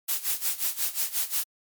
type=noise with tremolo; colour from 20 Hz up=blue; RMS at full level=-25 dBFS; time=0.08-1.44 s; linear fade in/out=10 ms; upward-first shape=sine; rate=5.6 Hz; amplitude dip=85%; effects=MP3 96 kbps